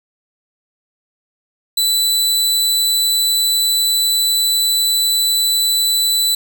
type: tone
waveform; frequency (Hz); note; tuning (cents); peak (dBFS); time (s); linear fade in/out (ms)
sawtooth; 3984; B7; +14; -10; 1.77-6.35; 5
effects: none